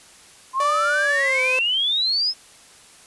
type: exponential sweep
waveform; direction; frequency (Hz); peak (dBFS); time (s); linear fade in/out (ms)
sine; up; 1029 to 5260; -18; 0.53-2.34; 50
type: tone with pitch glide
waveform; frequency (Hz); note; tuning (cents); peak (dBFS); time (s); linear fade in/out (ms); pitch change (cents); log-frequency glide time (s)
sawtooth; 587.3 to 514.2; D5 to C5; 0 to -30; -20; 0.6-1.59; 2; -230; 1.04-1.41
effects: white hiss -48 dBFS RMS until 3.06 s + resampled to 24000 Hz